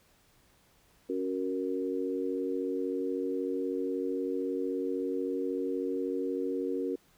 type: chord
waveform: sine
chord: F# major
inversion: second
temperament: equal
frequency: 277.2 / 370 / 466.2 Hz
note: C#4 / F#4 / A#4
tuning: 0 / 0 / 0 cents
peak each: -34 dBFS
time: 1.09-6.96 s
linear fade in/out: 10 ms
effects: pink hiss -65 dBFS RMS until 7.17 s